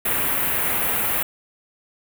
white band-stop noise, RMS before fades -22 dBFS, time 0.05-1.23 s, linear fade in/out 5 ms, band 2700 to 11000 Hz, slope 24 dB/octave, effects none

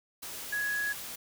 sine tone in noise, 1672 Hz, G#6, 11 cents sharp, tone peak -29 dBFS, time 0.52-0.93 s, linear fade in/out 10 ms, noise white, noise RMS -41 dBFS, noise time 0.22-1.16 s, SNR +9 dB, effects none

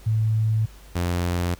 sine / sawtooth tone pair in turn, 109.8 / 87.68 Hz, A2 / F2, -3 / +7 cents, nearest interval major third, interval 390 cents, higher first, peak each -18 dBFS, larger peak neither, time 0.06-0.66 / 0.95-1.55 s, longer neither, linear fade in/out 10 ms, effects added 50 Hz sine -44 dBFS peak until 1.59 s + pink hiss -51 dBFS RMS until 1.59 s

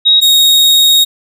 sine / 40% pulse tone pair in turn, 3789 / 3754 Hz, A#7 / A#7, +27 / +11 cents, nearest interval unison, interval 16 cents, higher first, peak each -4 dBFS, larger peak neither, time 0.05-0.21 / 0.21-1.05 s, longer second, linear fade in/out 20 ms, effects none

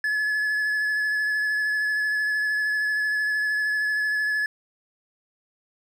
triangle tone with vibrato, 1710 Hz, A6, 50 cents flat, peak -20 dBFS, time 0.04-4.46 s, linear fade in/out 2 ms, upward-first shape sine, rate 13 Hz, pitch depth 15 cents each way, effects none

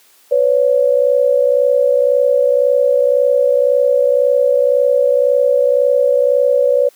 sine tone pair together, 501.1 / 563 Hz, B4 / C#5, +25 / +27 cents, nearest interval major second, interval 202 cents, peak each -12 dBFS, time 0.31-6.89 s, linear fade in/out 10 ms, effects white hiss -50 dBFS RMS until 6.95 s + high-pass 300 Hz 12 dB/octave

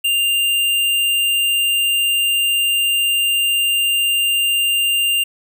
square tone, 2794 Hz, F7, in tune, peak -15 dBFS, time 0.04-5.24 s, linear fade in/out 10 ms, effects 9-bit

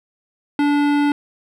sine tone with hard clipping, 289.8 Hz, D4, 23 cents flat, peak -16 dBFS, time 0.59-1.12 s, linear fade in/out 2 ms, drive 17 dB, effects none

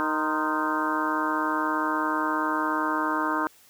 harmonic tone with a mistuned harmonic, 155.1 Hz, D#3, 5 cents flat, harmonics 2 / 3 / 4 / 5 / 6 / 7 / 8 / 9 / 10, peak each -29 / -39 / -36 / -41 / -30 / -30 / -31 / -36 / -32 dBFS, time 0-3.47 s, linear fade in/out 0 ms, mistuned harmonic 7, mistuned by -62 cents, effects white hiss -56 dBFS RMS until 3.69 s

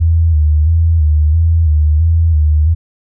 sine tone with vibrato, 79.2 Hz, D#2, 31 cents sharp, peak -7 dBFS, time 0-2.75 s, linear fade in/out 20 ms, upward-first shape square, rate 1.5 Hz, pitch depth 68 cents each way, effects none

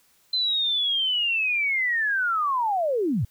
sine linear sweep, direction down, 4076 to 84.4 Hz, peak -21 dBFS, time 0.33-3.25 s, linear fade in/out 5 ms, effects white hiss -62 dBFS RMS until 3.3 s

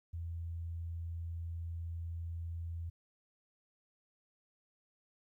sine tone, 83.9 Hz, E2, 31 cents sharp, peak -38 dBFS, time 0.13-2.9 s, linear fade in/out 10 ms, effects 13-bit

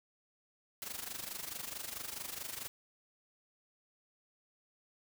white noise with amplitude modulation, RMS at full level -40 dBFS, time 0.82-2.68 s, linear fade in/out 0 ms, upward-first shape sine, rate 24.6 Hz, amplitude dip 75%, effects none

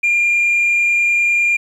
sine tone with frequency modulation, 2400 Hz, D7, 37 cents sharp, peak -10 dBFS, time 0.03-1.57 s, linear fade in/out 10 ms, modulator 30.4 Hz, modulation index 0.63, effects tanh soft clip ceiling -10 dBFS + 8-bit

